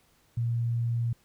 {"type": "tone", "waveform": "sine", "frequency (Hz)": 117.5, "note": "A#2", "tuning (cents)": 14, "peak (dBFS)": -25, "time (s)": [0.37, 1.13], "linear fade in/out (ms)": 5, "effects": ["pink hiss -65 dBFS RMS until 1.24 s"]}